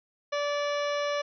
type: harmonic tone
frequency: 580 Hz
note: D5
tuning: 22 cents flat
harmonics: 1 / 2 / 3 / 4 / 5 / 6 / 7 / 9 / 10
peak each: -28 / -34 / -38 / -40 / -42 / -44 / -45 / -47 / -48 dBFS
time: 0.32-1.22 s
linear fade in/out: 10 ms
effects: none